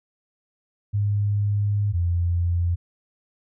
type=tone pair in turn; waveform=sine; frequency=102.6 / 86.63 Hz; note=G#2 / F2; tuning=-21 / -13 cents; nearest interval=minor third; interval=292 cents; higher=first; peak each=-19 dBFS; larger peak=neither; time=0.93-1.93 / 1.93-2.76 s; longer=first; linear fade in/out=20 ms; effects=none